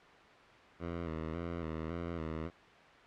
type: tone with vibrato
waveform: 10% pulse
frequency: 82.41 Hz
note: E2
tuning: in tune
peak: -29 dBFS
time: 0.79-2.51 s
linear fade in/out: 50 ms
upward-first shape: square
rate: 1.8 Hz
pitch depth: 59 cents each way
effects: white hiss -56 dBFS RMS until 3.06 s + low-pass 2000 Hz 12 dB/octave